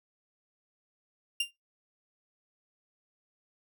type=tone with exponential decay; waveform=40% pulse; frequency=2794 Hz; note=F7; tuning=in tune; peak=-22 dBFS; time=1.4-1.51 s; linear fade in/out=5 ms; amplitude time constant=22 ms; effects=noise-tail reverb RT60 0.2 s tail -22 dB re dry